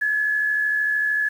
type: tone pair together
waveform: sine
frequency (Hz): 1634 / 1707.2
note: G#6 / G#6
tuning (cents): -29 / +47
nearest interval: minor second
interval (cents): 76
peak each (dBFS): -30 / -19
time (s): 0.01-1.29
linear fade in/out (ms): 10
effects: 8-bit